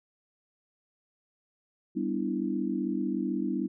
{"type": "chord", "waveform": "sine", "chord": "E minor seventh", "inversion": "first", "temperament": "equal", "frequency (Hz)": [196, 246.9, 293.7, 329.6], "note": ["G3", "B3", "D4", "E4"], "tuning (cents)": [0, 0, 0, 0], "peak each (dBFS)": -33, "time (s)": [1.95, 3.68], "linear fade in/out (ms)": 20, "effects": []}